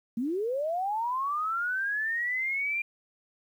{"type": "linear sweep", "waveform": "sine", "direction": "up", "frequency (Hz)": [217.5, 2403], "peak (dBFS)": -27, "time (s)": [0.17, 2.82], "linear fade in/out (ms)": 5, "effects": ["10-bit"]}